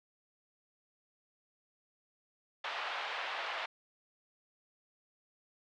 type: band-pass noise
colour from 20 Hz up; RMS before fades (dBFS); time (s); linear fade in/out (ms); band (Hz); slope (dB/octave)
pink; -39; 2.64-3.66; 5; 670 to 3500; 24
effects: none